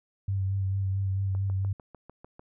sine tone with vibrato, 96.8 Hz, G2, 21 cents flat, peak -25 dBFS, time 0.28-1.73 s, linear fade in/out 5 ms, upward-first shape sine, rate 4.5 Hz, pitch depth 25 cents each way
click train, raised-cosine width 1 ms, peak -32 dBFS, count 8, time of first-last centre 1.35-2.395 s, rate 6.7 Hz
effects none

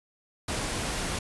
pink noise, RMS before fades -31 dBFS, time 0.48-1.19 s, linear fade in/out 5 ms, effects resampled to 24000 Hz

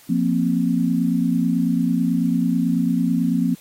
sine chord, F suspended fourth, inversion none, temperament just, 174.61 / 232.8 / 261.9 Hz, F3 / Bb3 / C4, 0 / -2 / +2 cents, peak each -21 dBFS, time 0.09-3.55 s, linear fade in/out 10 ms, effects white hiss -49 dBFS RMS until 3.6 s + AAC 48 kbps

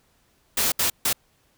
white noise bursts at uneven times, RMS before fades -22 dBFS, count 3, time 0.57-0.72 / 0.79-0.9 / 1.05-1.13 s, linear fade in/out 5 ms, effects pink hiss -64 dBFS RMS until 1.57 s

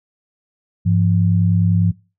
sine tone pair together, 100.89 / 171 Hz, G#2 / F3, -50 / -36 cents, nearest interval major sixth, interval 914 cents, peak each -14 / -16 dBFS, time 0.85-1.92 s, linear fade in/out 20 ms, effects noise-tail reverb RT60 0.3 s tail -22 dB re dry

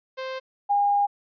sawtooth / sine tone pair in turn, 523.3 / 811.7 Hz, C5 / G#5, 0 / -40 cents, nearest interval minor sixth, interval 760 cents, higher second, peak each -26 / -18 dBFS, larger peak second, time 0.17-0.4 / 0.69-1.07 s, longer second, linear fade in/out 20 ms, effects resampled to 11025 Hz

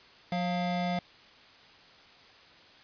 square tone pair together, 179.95 / 698.5 Hz, F#3 / F5, -48 / 0 cents, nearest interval octave + major seventh, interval 2348 cents, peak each -31 / -33 dBFS, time 0.32-0.99 s, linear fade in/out 2 ms, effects white hiss -55 dBFS RMS until 2.83 s + resampled to 11025 Hz

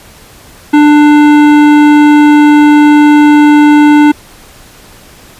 sine tone with hard clipping, 296.5 Hz, D4, 17 cents sharp, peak -3 dBFS, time 0.73-4.12 s, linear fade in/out 10 ms, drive 15 dB, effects pink hiss -36 dBFS RMS until 5.39 s + resampled to 32000 Hz

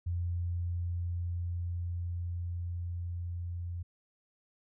sine tone with level ramp, 87 Hz, F2, 6 cents flat, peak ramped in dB -30 to -35 dBFS, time 0.06-3.83 s, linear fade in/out 10 ms, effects none

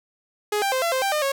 sawtooth tone with pitch steps, 417.8 / 789 / 520 / 677 / 522 / 786 / 606 / 549 Hz, G#4 / G5 / C5 / E5 / C5 / G5 / D#5 / C#5, +10 / +11 / -11 / +46 / -4 / +4 / -46 / -17 cents, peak -17 dBFS, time 0.52-1.32 s, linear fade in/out 5 ms, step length 100 ms, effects none

